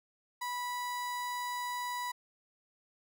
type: tone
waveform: 35% pulse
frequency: 982 Hz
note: B5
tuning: 10 cents flat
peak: -33 dBFS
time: 0.41-2.12 s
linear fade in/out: 10 ms
effects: none